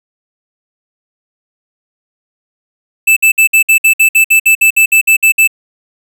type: tone bursts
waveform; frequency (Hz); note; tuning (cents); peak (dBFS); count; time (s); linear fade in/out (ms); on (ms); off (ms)
square; 2637; E7; 0; -5; 16; 3.07-5.476; 10; 96; 58
effects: none